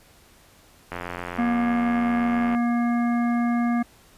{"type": "click train", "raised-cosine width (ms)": 0.5, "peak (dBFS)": -16, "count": 144, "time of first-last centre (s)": [0.92, 2.549], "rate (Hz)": 87.8}
{"type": "harmonic tone", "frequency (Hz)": 237.7, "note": "A#3", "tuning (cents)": 34, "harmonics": [1, 3, 5, 7, 9], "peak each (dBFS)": [-20, -30, -34, -37, -39], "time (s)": [1.38, 3.83], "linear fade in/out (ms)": 10}
{"effects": ["pink hiss -54 dBFS RMS until 4.17 s", "resampled to 32000 Hz"]}